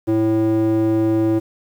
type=tone with band-pass filter; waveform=square; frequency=110 Hz; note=A2; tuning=in tune; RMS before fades=-17 dBFS; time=0.07-1.4 s; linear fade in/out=20 ms; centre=360 Hz; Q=2.9; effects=8-bit